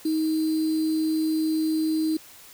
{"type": "tone with sample-and-hold", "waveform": "sine", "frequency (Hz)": 315.4, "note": "D#4", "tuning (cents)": 24, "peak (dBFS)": -21, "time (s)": [0.05, 2.17], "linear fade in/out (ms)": 5, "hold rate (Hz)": 4410, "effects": ["white hiss -48 dBFS RMS until 2.53 s"]}